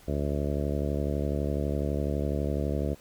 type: harmonic tone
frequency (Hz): 72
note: D2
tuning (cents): -34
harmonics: 1 / 2 / 3 / 4 / 5 / 6 / 7 / 8 / 9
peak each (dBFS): -30 / -33 / -35 / -36 / -37 / -38 / -38 / -39 / -40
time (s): 0.07-2.95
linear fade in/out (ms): 20
effects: pink hiss -55 dBFS RMS until 3 s